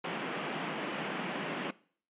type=band-pass noise; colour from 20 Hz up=pink; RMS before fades=-37 dBFS; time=0.04-1.71 s; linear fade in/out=5 ms; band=160 to 3200 Hz; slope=48 dB/octave; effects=noise-tail reverb RT60 0.5 s tail -21 dB re dry + resampled to 8000 Hz